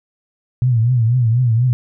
sine tone with vibrato, 119.3 Hz, A#2, 41 cents sharp, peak -11 dBFS, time 0.62-1.73 s, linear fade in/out 0 ms, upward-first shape triangle, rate 4.1 Hz, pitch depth 150 cents each way, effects none

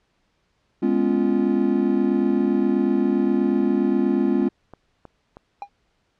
triangle chord, C# dominant seventh, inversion second, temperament just, 207.9 / 249.5 / 277.2 / 346.5 Hz, G#3 / B3 / C#4 / E#4, +2 / +18 / 0 / -14 cents, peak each -21 dBFS, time 0.82-4.49 s, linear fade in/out 10 ms
click train, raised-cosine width 1 ms, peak -26 dBFS, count 4, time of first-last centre 4.42-5.369 s, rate 3.16 Hz
triangle tone with exponential decay, 808 Hz, G#5, 48 cents flat, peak -23 dBFS, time 5.62-5.69 s, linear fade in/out 1 ms, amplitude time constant 15 ms
effects pink hiss -68 dBFS RMS until 6.19 s + low-pass 5000 Hz 12 dB/octave

